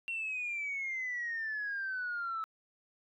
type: exponential sweep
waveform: sine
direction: down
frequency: 2744 to 1300 Hz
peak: -33 dBFS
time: 0.08-2.44 s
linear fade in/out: 0 ms
effects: tanh soft clip ceiling -30 dBFS